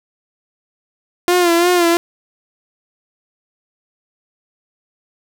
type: tone with vibrato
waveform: sawtooth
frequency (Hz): 348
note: F4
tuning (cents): -6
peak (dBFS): -7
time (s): 1.28-1.97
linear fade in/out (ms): 0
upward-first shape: sine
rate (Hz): 2.9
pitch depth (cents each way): 57
effects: none